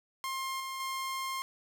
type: tone with level steps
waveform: sawtooth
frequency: 1062 Hz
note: C6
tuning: 25 cents sharp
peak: -30 / -33 / -30 dBFS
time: 0.24-1.42 s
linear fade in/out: 0 ms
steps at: 0.6 / 0.8 s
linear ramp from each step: 2 ms
effects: none